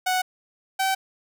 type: tone pair in turn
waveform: sawtooth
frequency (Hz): 740 / 768.5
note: F#5 / G5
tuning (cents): 0 / -35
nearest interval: minor second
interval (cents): 65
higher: second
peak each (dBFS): -17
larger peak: neither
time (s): 0.06-0.22 / 0.79-0.95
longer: neither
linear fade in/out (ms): 10
effects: none